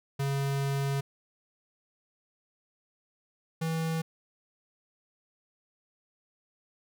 square tone pair in turn, 138.59 / 162.3 Hz, C#3 / E3, 0 / -27 cents, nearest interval minor third, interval 273 cents, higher second, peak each -28 / -29 dBFS, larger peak first, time 0.19-1.01 / 3.61-4.02 s, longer first, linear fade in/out 10 ms, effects none

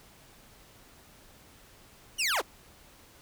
20% pulse linear sweep, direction down, 3045 to 233.8 Hz, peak -21 dBFS, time 2.18-2.42 s, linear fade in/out 20 ms, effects pink hiss -56 dBFS RMS until 3.21 s

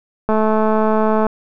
click train, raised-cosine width 1 ms, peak -4 dBFS, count 213, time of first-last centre 0.29-1.267 s, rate 217 Hz, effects none

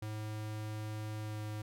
square tone with pitch glide, 107.5 to 106.63 Hz, A2 to G#2, -40 to +46 cents, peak -39 dBFS, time 0.02-1.62 s, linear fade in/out 5 ms, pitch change -14 cents, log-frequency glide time 1.21-1.41 s, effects none

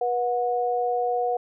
sine tone pair together, 485.6 / 728.9 Hz, B4 / F#5, -29 / -26 cents, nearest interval perfect fifth, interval 703 cents, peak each -25 / -24 dBFS, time 0.01-1.37 s, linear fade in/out 5 ms, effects none

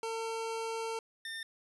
25% pulse tone pair in turn, 451.8 / 1807.2 Hz, A4 / A6, +46 / +46 cents, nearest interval 2 octaves, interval 2400 cents, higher second, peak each -31 / -35 dBFS, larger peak first, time 0.03-0.99 / 1.25-1.43 s, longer first, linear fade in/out 2 ms, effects resampled to 24000 Hz

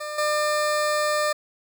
20% pulse tone with level steps, 600 Hz, D5, 37 cents sharp, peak -25 / -16 dBFS, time 0-1.33 s, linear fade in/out 10 ms, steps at 0.18 s, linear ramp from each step 5 ms, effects none

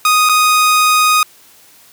sawtooth tone with dropouts, 1244.5 Hz, D#6, in tune, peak -5 dBFS, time 0.05-1.23 s, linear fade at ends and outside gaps 2 ms, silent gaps 0.29-0.294 s, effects white hiss -45 dBFS RMS until 1.92 s + high-pass 60 Hz 12 dB/octave

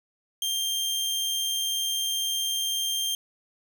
sawtooth tone with amplitude modulation, 3181 Hz, G7, 25 cents sharp, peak -21 dBFS, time 0.42-3.15 s, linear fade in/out 2 ms, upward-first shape sine, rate 80 Hz, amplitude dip 30%, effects none

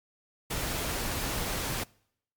pink noise, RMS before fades -32 dBFS, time 0.5-1.84 s, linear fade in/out 10 ms, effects noise-tail reverb RT60 0.7 s tail -25 dB re dry + MP3 96 kbps

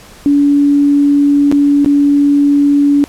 sine tone with dropouts, 285.9 Hz, D4, 46 cents flat, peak -6 dBFS, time 0.26-3.04 s, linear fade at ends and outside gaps 0 ms, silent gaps 1.515-1.524 / 1.846-1.86 s, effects pink hiss -38 dBFS RMS until 3.08 s + low-pass 12000 Hz 12 dB/octave

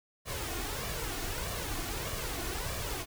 pink noise with flanger, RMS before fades -36 dBFS, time 0.25-3.06 s, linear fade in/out 50 ms, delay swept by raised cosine 1.7 to 2.8 ms, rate 1.6 Hz, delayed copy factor +0.55, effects none

